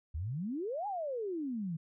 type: exponential two-way sweep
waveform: sine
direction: up then down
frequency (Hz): 70.2 to 848 to 154.5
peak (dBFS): -34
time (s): 0.14-1.77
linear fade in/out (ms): 10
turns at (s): 0.87
effects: none